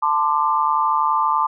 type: tone cluster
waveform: sine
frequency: 884 / 1033 / 1185 Hz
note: A5 / C6 / D6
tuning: +8 / -22 / +15 cents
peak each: -20 dBFS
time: 0.02-1.47 s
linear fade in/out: 10 ms
effects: none